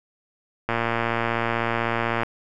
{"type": "click train", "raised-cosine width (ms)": 0.5, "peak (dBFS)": -8, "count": 180, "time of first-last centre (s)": [0.69, 2.233], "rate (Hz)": 116, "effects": []}